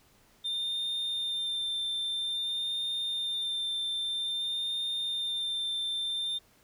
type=tone with vibrato; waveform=sine; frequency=3600 Hz; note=A7; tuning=39 cents sharp; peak=-27 dBFS; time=0.44-6.39 s; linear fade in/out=20 ms; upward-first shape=sine; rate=0.51 Hz; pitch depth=15 cents each way; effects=tanh soft clip ceiling -29 dBFS + pink hiss -63 dBFS RMS until 6.63 s